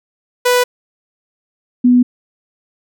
sawtooth / sine tone pair in turn, 493.9 / 246.9 Hz, B4 / B3, 0 / 0 cents, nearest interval octave, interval 1200 cents, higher first, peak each -6 dBFS, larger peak neither, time 0.45-0.64 / 1.84-2.03 s, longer neither, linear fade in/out 10 ms, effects none

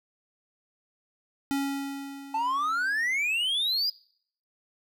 square tone with exponential decay, 277.2 Hz, C#4, in tune, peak -25 dBFS, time 1.51-3.35 s, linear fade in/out 0 ms, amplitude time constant 400 ms
triangle exponential sweep, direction up, 864 to 4978 Hz, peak -23 dBFS, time 2.34-3.9 s, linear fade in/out 5 ms
effects noise-tail reverb RT60 0.6 s tail -23 dB re dry

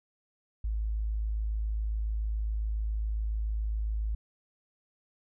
sine tone, 53.6 Hz, A1, 45 cents flat, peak -28 dBFS, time 0.64-4.15 s, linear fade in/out 5 ms, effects none

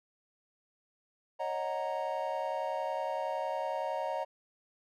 triangle chord, D# minor seventh, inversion third, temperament equal with one note detuned, 551.5 / 622.3 / 740 / 932.3 Hz, C#5 / D#5 / F#5 / A#5, -9 / 0 / 0 / 0 cents, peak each -36 / -35 / -37 / -35 dBFS, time 1.39-4.25 s, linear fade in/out 20 ms, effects none

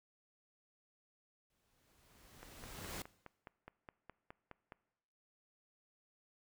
pink noise with exponential growth, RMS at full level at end -43 dBFS, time 1.5-3.02 s, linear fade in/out 2 ms, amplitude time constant 330 ms
click train, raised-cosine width 0.5 ms, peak -35 dBFS, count 12, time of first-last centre 2.43-4.722 s, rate 4.8 Hz
effects noise-tail reverb RT60 1.0 s tail -21 dB re dry

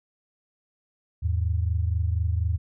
sine tone pair together, 80.88 / 105 Hz, E2 / G#2, -32 / +19 cents, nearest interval perfect fourth, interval 451 cents, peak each -23 / -27 dBFS, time 1.22-2.58 s, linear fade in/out 20 ms, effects none

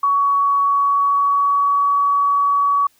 sine tone with pitch glide, 1124 to 1133.1 Hz, C#6 to C#6, +24 to +38 cents, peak -13 dBFS, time 0.03-2.87 s, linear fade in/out 5 ms, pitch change +14 cents, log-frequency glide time 0.7-1.89 s, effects white hiss -58 dBFS RMS until 2.99 s

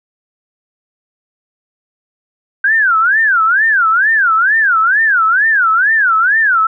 sine tone with vibrato, 1532 Hz, G6, 40 cents flat, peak -8 dBFS, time 2.64-6.67 s, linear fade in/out 5 ms, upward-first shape sine, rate 2.2 Hz, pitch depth 290 cents each way, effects none

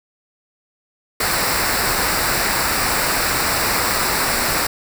pink noise with comb filter, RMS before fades -19 dBFS, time 1.2-4.67 s, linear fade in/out 5 ms, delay 0.31 ms, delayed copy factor -0.65, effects none

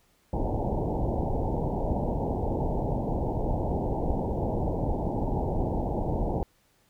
pink low-pass noise, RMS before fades -28 dBFS, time 0.33-6.43 s, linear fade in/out 0 ms, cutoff 910 Hz, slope 96 dB/octave, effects pink hiss -66 dBFS RMS until 6.89 s

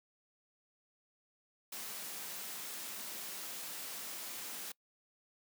white high-pass noise, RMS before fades -44 dBFS, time 1.72-4.72 s, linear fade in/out 5 ms, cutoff 150 Hz, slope 24 dB/octave, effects noise-tail reverb RT60 0.1 s tail -24 dB re dry

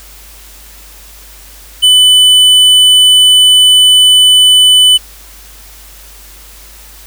sine tone with hard clipping, 3000 Hz, F#7, 23 cents sharp, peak -4 dBFS, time 1.82-4.98 s, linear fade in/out 20 ms, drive 8 dB, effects added 50 Hz sine -36 dBFS peak until 7.06 s + white hiss -36 dBFS RMS until 7.06 s

